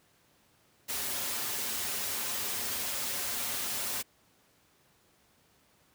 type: noise with comb filter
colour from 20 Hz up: white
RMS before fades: -34 dBFS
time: 0.88-4.03 s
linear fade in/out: 20 ms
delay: 6.2 ms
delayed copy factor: -0.6
effects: pink hiss -66 dBFS RMS until 5.94 s + high-pass 80 Hz 12 dB/octave